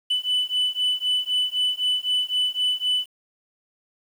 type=beating tone pair; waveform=sine; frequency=2990 / 2993.9 Hz; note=F#7 / F#7; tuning=+17 / +20 cents; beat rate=3.9 Hz; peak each=-22 dBFS; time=0.1-3.06 s; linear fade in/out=10 ms; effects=tanh soft clip ceiling -17 dBFS + 8-bit